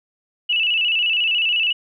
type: tone with vibrato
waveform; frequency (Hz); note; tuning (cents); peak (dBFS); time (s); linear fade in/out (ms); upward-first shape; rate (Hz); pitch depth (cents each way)
sine; 2780; F7; -9; -16; 0.49-1.73; 10; square; 14; 79
effects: none